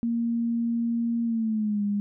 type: tone with pitch glide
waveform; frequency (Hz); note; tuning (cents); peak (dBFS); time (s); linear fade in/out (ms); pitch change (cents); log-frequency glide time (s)
sine; 233.1 to 204.1; A#3 to G#3; 0 to -30; -23; 0.03-2; 0; -230; 1.24-1.83
effects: none